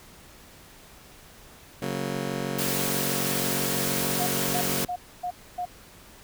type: chord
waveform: 20% pulse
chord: F# major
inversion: second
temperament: just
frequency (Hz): 138.75 / 185 / 231.2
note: C#3 / F#3 / A#3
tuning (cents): +2 / 0 / -14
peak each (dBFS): -28 / -28 / -28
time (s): 1.82-4.85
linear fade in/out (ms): 2
type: noise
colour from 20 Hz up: white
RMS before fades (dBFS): -29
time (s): 2.58-4.85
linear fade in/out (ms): 10
type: tone bursts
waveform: sine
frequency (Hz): 717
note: F5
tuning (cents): +45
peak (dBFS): -27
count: 5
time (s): 4.19-5.655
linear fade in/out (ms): 10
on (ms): 77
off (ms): 270
effects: pink hiss -50 dBFS RMS until 6.23 s